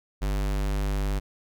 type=tone; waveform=square; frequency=49.64 Hz; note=G1; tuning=22 cents sharp; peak=-25 dBFS; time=0.21-1.2 s; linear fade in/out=20 ms; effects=none